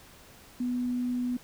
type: tone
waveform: sine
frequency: 246.9 Hz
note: B3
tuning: in tune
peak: -27 dBFS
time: 0.6-1.37 s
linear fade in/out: 5 ms
effects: pink hiss -53 dBFS RMS until 1.43 s